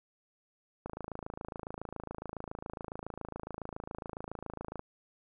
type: click train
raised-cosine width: 1 ms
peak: -25 dBFS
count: 108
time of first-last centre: 0.86-4.794 s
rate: 27.2 Hz
effects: none